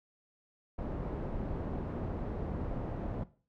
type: low-pass noise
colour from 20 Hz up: pink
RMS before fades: -37 dBFS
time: 0.78-3.24 s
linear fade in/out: 10 ms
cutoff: 640 Hz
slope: 12 dB/octave
effects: noise-tail reverb RT60 0.4 s tail -17 dB re dry